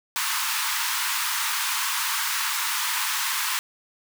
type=high-pass noise; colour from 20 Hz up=pink; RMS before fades=-26 dBFS; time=0.16-3.59 s; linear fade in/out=0 ms; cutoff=890 Hz; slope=96 dB/octave; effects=none